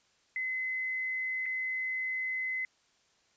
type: tone with dropouts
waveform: sine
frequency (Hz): 2040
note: C7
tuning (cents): -44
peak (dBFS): -31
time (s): 0.36-2.65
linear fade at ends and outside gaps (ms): 1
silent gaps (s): 1.458-1.462
effects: white hiss -69 dBFS RMS until 3.36 s + resampled to 16000 Hz